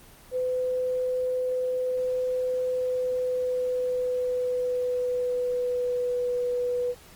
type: tone with pitch glide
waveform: sine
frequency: 506 to 491.6 Hz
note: B4 to B4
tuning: +42 to -8 cents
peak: -24 dBFS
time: 0.31-6.95 s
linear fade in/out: 50 ms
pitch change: -50 cents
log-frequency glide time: 2.64-6.38 s
effects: pink hiss -51 dBFS RMS until 7.15 s + Opus 24 kbps